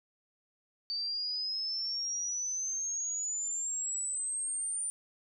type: exponential sweep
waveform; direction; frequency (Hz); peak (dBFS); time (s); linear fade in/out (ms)
sine; up; 4590 to 9190; -32; 0.9-4.9; 0
effects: none